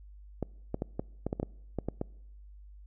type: clicks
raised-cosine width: 2 ms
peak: -18 dBFS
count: 11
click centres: 0.427 / 0.744 / 0.821 / 0.995 / 1.266 / 1.329 / 1.399 / 1.43 / 1.787 / 1.886 / 2.014 s
effects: noise-tail reverb RT60 0.9 s tail -25 dB re dry + added 50 Hz sine -48 dBFS peak until 2.86 s